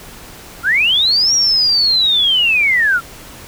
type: linear two-way sweep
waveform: sine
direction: up then down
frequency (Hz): 1327 to 5700 to 1327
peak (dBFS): -10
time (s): 0.63-3.01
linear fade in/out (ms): 50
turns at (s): 1.34
effects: pink hiss -36 dBFS RMS until 3.47 s